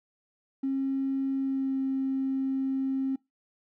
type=tone with pitch glide; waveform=triangle; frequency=270 to 267.2 Hz; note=C#4 to C4; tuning=-45 to +36 cents; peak=-22 dBFS; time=0.63-3.16 s; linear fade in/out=10 ms; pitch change=-19 cents; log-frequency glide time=1.32-1.8 s; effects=noise-tail reverb RT60 0.2 s tail -25 dB re dry + tanh soft clip ceiling -24 dBFS